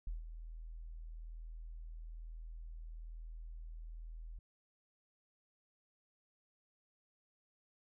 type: tone with ADSR envelope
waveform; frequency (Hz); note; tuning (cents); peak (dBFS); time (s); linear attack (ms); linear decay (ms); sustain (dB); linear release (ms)
sine; 40.56; E1; -27; -36; 0.07-4.39; 3; 150; -9; 4
effects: none